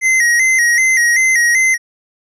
square tone with vibrato, 1975.5 Hz, B6, in tune, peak -10 dBFS, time 0.01-1.78 s, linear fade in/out 50 ms, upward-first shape square, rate 2.6 Hz, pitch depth 75 cents each way, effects low-pass 10000 Hz 12 dB/octave

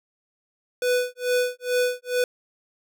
square tone with tremolo, 495.7 Hz, B4, 6 cents sharp, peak -19 dBFS, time 0.82-2.24 s, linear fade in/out 2 ms, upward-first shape sine, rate 2.3 Hz, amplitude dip 100%, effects none

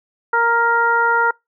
harmonic tone with a mistuned harmonic, 466.2 Hz, A#4, in tune, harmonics 1 / 2 / 3 / 4, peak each -22 / -17 / -16 / -28 dBFS, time 0.33-1.31 s, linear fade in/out 5 ms, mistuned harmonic 4, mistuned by +21 cents, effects noise-tail reverb RT60 0.2 s tail -26 dB re dry

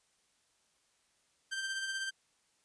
sawtooth tone with tremolo, 1568 Hz, G6, in tune, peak -30 dBFS, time 1.51-2.11 s, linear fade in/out 20 ms, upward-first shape sine, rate 16 Hz, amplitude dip 40%, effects white hiss -73 dBFS RMS until 2.64 s + resampled to 22050 Hz

